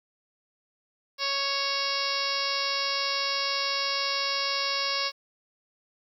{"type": "harmonic tone", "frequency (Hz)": 554, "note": "C#5", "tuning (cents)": -1, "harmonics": [1, 2, 3, 4, 5, 6, 7, 8, 9, 10], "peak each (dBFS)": [-37, -33, -38, -35, -36, -39, -36, -34, -33, -34], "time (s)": [1.18, 5.12], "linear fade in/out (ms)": 50, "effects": ["10-bit"]}